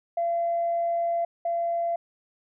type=tone pair in turn; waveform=sine; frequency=682 / 682 Hz; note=F5 / F5; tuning=-41 / -41 cents; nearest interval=unison; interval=0 cents; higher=neither; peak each=-22 / -23 dBFS; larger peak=first; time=0.17-1.25 / 1.45-1.96 s; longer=first; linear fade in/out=5 ms; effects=tanh soft clip ceiling -18 dBFS